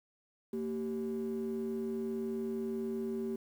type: ring-modulated tone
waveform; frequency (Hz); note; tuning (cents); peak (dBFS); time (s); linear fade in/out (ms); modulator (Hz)
triangle; 308; D#4; -17; -27; 0.53-3.36; 5; 79.2
effects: tanh soft clip ceiling -29 dBFS + 10-bit